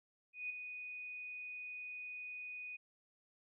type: tone with ADSR envelope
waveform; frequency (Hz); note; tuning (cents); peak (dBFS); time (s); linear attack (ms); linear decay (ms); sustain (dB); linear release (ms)
sine; 2482; D#7; -5; -37; 0.33-2.77; 170; 6; -7; 15
effects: none